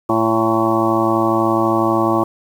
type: harmonic tone with a mistuned harmonic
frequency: 112.1 Hz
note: A2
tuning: 33 cents sharp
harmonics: 1 / 2 / 3 / 5 / 6 / 7 / 8 / 9 / 10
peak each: -26 / -23 / -17 / -23 / -23 / -24 / -24 / -25 / -21 dBFS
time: 0.09-2.24 s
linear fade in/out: 5 ms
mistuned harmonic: 9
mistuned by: +30 cents
effects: 7-bit